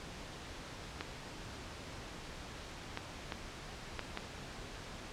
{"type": "clicks", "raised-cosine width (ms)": 0.3, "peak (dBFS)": -21, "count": 5, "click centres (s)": [1.009, 2.974, 3.322, 3.993, 4.174], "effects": ["pink hiss -47 dBFS RMS until 5.12 s", "low-pass 6000 Hz 12 dB/octave"]}